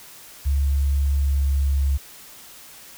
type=tone with pitch glide; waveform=sine; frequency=69.9 to 69.34 Hz; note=C#2 to C#2; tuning=+15 to +1 cents; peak=-17 dBFS; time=0.45-1.98 s; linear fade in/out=20 ms; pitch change=-14 cents; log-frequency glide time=1.23-1.41 s; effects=white hiss -44 dBFS RMS until 2.97 s